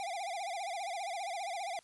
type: tone with vibrato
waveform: square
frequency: 740 Hz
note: F#5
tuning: in tune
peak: -37 dBFS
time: 0-1.79 s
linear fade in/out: 0 ms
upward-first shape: sine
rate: 15 Hz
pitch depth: 170 cents each way
effects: white hiss -65 dBFS RMS until 1.83 s + resampled to 24000 Hz